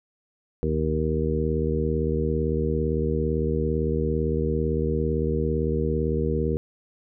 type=harmonic tone with a mistuned harmonic; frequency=77.78 Hz; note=D#2; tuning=in tune; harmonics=1 / 2 / 3 / 4 / 5 / 6; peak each=-27 / -28 / -30 / -33 / -29 / -28 dBFS; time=0.63-6.57 s; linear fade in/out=0 ms; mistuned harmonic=1; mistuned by=-110 cents; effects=none